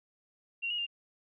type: tone with pitch steps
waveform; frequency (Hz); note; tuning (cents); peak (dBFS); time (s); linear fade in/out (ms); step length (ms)
sine; 2755 / 2884 / 2799; F7 / F#7 / F7; -24 / -45 / +3; -31; 0.62-0.866; 20; 82
effects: none